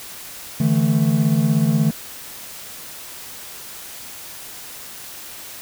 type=chord; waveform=triangle; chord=D suspended second; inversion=none; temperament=equal with one note detuned; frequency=146.83 / 163.3 / 220 Hz; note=D3 / E3 / A3; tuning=0 / -16 / 0 cents; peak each=-17 dBFS; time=0.6-1.91 s; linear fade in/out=5 ms; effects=white hiss -36 dBFS RMS until 5.61 s